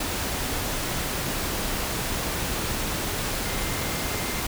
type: tone in noise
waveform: sine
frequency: 2093 Hz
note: C7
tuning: in tune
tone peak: -39 dBFS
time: 3.45-4.4 s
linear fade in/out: 5 ms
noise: pink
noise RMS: -28 dBFS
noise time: 0-4.47 s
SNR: -14 dB
effects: none